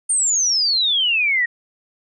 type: exponential sweep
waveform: sine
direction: down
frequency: 9030 to 1864.7 Hz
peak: -15 dBFS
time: 0.09-1.46 s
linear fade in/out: 10 ms
effects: none